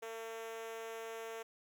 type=tone with high-pass filter; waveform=5% pulse; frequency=226 Hz; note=A3; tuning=47 cents sharp; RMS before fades=-45 dBFS; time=0.02-1.43 s; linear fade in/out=10 ms; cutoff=500 Hz; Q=9.7; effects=12-bit